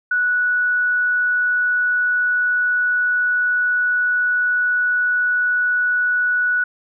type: tone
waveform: sine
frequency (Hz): 1473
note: F#6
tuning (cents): -8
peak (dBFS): -15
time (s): 0.11-6.64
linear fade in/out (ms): 5
effects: none